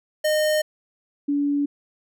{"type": "tone pair in turn", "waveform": ["square", "sine"], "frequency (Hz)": [613, 286.5], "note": ["D#5", "D4"], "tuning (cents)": [-26, -43], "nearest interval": "octave + minor second", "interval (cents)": 1317, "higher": "first", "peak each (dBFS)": [-19, -19], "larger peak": "neither", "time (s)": [[0.24, 0.62], [1.28, 1.66]], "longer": "neither", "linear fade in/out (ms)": 10, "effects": []}